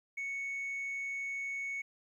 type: tone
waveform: sine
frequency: 2217 Hz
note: C#7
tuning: in tune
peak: -33 dBFS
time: 0.17-1.82 s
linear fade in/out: 10 ms
effects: tanh soft clip ceiling -34 dBFS + 12-bit